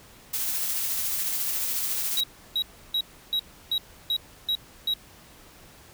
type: noise with tremolo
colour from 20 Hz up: blue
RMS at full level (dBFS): -27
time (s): 0.33-2.21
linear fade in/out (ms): 10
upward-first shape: sine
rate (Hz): 14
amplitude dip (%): 25
type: tone bursts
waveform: triangle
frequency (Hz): 3849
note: B7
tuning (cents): -45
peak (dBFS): -21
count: 8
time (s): 2.17-4.938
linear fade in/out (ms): 2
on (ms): 66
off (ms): 320
effects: pink hiss -51 dBFS RMS until 5.93 s